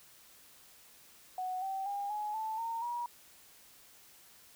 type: tone with pitch steps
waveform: sine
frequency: 740 / 772.3 / 806 / 841.2 / 878 / 916.3 / 956.3 Hz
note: F#5 / G5 / G5 / G#5 / A5 / A#5 / A#5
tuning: 0 / -26 / +48 / +22 / -4 / -30 / +44 cents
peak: -34 dBFS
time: 1.38-3.06 s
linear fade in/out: 2 ms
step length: 240 ms
effects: white hiss -59 dBFS RMS until 4.55 s